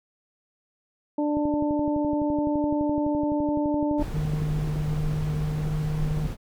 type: harmonic tone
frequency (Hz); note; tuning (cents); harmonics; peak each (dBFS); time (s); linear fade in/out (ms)
295.8; D4; +13; 1 / 2 / 3; -23 / -29 / -33; 1.18-4.03; 5
type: click train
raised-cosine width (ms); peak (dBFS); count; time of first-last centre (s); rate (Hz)
3; -21; 41; 1.37-4.76; 11.8
type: noise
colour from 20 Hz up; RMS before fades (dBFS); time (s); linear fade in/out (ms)
brown; -31; 3.97-6.37; 50
type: tone with pitch glide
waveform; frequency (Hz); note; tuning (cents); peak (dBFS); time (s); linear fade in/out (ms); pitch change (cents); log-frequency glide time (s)
triangle; 152 to 153.06; D#3 to D#3; -40 to -28; -23; 4.13-6.28; 20; +12; 5.64-5.69
effects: none